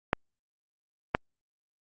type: clicks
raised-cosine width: 0.5 ms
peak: -7 dBFS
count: 2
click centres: 0.131 / 1.149 s
effects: Opus 48 kbps